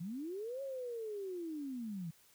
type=linear two-way sweep; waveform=sine; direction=up then down; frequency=156 to 554.4 to 156 Hz; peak=-39 dBFS; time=0-2.11 s; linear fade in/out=10 ms; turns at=0.62 s; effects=white hiss -66 dBFS RMS until 2.34 s